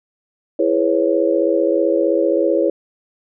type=chord; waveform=sine; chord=C# minor seventh; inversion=first; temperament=just; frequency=332.6 / 415.8 / 498.9 / 554.4 Hz; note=E4 / G#4 / B4 / C#5; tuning=+16 / +2 / +17 / 0 cents; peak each=-18 / -20 / -20 / -18 dBFS; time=0.59-2.7 s; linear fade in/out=5 ms; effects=none